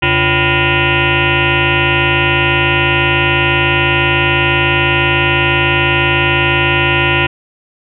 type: tone with frequency modulation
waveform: sine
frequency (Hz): 1418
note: F6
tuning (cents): +26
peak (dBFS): -9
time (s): 0.02-7.27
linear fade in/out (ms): 10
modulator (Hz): 214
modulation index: 7.1
effects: none